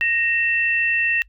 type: tone pair together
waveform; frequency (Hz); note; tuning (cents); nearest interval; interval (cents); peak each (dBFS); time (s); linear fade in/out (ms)
sine; 1864.7 / 2682; A#6 / E7; 0 / +29; tritone; 629; -20; 0.01-1.22; 0
effects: noise-tail reverb RT60 0.1 s tail -25 dB re dry + added 50 Hz sine -48 dBFS peak until 1.28 s